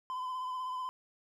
triangle tone with vibrato, 1018 Hz, C6, 48 cents flat, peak -33 dBFS, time 0.1-0.89 s, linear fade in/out 0 ms, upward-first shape sine, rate 16 Hz, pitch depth 31 cents each way, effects none

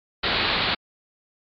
white low-pass noise, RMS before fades -23 dBFS, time 0.23-0.75 s, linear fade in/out 10 ms, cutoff 4500 Hz, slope 96 dB/octave, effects MP3 64 kbps

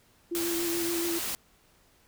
sine tone with vibrato, 339.5 Hz, F4, 49 cents flat, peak -29 dBFS, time 0.31-1.19 s, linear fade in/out 10 ms, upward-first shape triangle, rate 7 Hz, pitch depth 30 cents each way
white noise, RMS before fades -33 dBFS, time 0.35-1.35 s, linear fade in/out 0 ms
effects pink hiss -63 dBFS RMS until 2.07 s

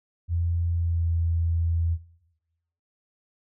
sine tone with pitch glide, 85.2 to 83.54 Hz, F2 to E2, -42 to +24 cents, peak -22 dBFS, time 0.28-1.98 s, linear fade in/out 50 ms, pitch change -34 cents, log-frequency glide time 0.72-1.1 s, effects noise-tail reverb RT60 0.9 s tail -17 dB re dry

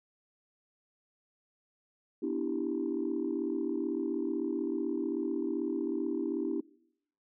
sine chord, E minor seventh, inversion second, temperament equal, 246.9 / 293.7 / 329.6 / 392 Hz, B3 / D4 / E4 / G4, 0 / 0 / 0 / 0 cents, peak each -37 / -34 / -34 / -36 dBFS, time 2.22-6.61 s, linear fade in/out 10 ms, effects noise-tail reverb RT60 0.8 s tail -24 dB re dry + tanh soft clip ceiling -22 dBFS

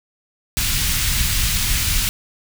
pink band-stop noise, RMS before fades -19 dBFS, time 0.57-2.09 s, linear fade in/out 0 ms, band 110 to 2300 Hz, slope 12 dB/octave, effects none

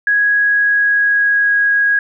sine tone with pitch glide, 1661.2 to 1648.8 Hz, G#6 to G#6, 0 to -13 cents, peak -10 dBFS, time 0.07-1.99 s, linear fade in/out 2 ms, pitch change -13 cents, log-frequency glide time 0.33-1.67 s, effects none

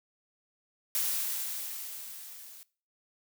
blue noise with level ramp, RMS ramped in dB -29 to -50 dBFS, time 0.95-2.63 s, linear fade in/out 0 ms, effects noise-tail reverb RT60 0.4 s tail -21 dB re dry

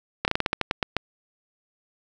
slowing click train, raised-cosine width 0.3 ms, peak -6 dBFS, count 11, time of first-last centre 0.25-0.967 s, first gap 29 ms, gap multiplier 1.19, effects none

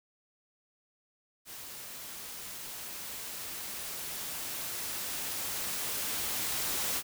white noise with level ramp, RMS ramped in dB -45 to -32 dBFS, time 1.45-7.03 s, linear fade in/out 50 ms, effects none

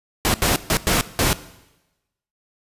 pink noise bursts at uneven times, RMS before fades -18 dBFS, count 5, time 0.25-0.34 / 0.42-0.56 / 0.7-0.77 / 0.87-1.01 / 1.19-1.33 s, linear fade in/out 0 ms, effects noise-tail reverb RT60 1.0 s tail -17 dB re dry + resampled to 32000 Hz

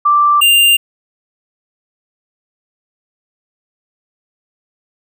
sine / square tone pair in turn, 1174.7 / 2794 Hz, D6 / F7, 0 / 0 cents, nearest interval octave + minor third, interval 1500 cents, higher second, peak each -7 dBFS, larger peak neither, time 0.05-0.41 / 0.41-0.77 s, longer neither, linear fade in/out 10 ms, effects none

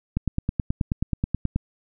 click train, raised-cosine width 5 ms, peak -10 dBFS, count 14, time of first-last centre 0.17-1.56 s, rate 9.35 Hz, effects none

